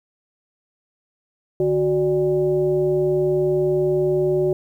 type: tone with frequency modulation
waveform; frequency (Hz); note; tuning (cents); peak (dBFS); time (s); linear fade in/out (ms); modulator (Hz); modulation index
sine; 370; F#4; 0; -16; 1.6-4.53; 2; 220; 0.7
effects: 9-bit